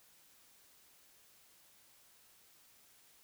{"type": "silence", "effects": ["white hiss -65 dBFS RMS until 3.23 s"]}